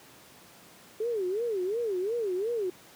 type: tone with vibrato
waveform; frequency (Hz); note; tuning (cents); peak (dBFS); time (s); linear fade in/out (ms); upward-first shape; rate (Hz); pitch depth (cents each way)
sine; 415.3; G#4; 0; -27; 1-2.7; 5; sine; 2.8; 250
effects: pink hiss -53 dBFS RMS until 2.95 s + high-pass 150 Hz 12 dB/octave